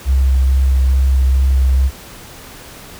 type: tone with vibrato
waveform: sine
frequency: 66 Hz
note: C2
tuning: 16 cents sharp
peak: -9 dBFS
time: 0.05-1.91 s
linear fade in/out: 50 ms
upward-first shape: sine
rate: 2.3 Hz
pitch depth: 14 cents each way
effects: pink hiss -36 dBFS RMS until 2.99 s